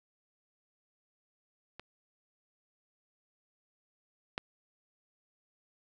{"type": "clicks", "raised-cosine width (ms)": 0.3, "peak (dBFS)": [-28, -17], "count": 2, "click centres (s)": [1.796, 4.379], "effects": []}